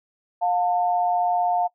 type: tone pair together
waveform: sine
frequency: 710 / 894.5 Hz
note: F5 / A5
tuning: +28 / +28 cents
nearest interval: major third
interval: 400 cents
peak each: -20 / -25 dBFS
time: 0.41-1.68 s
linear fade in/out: 20 ms
effects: noise-tail reverb RT60 0.1 s tail -21 dB re dry